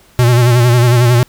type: tone with vibrato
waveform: square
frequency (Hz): 121.3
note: B2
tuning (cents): -31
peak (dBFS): -7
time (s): 0.19-1.23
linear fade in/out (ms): 0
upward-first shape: sine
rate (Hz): 11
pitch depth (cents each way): 59
effects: pink hiss -47 dBFS RMS until 1.28 s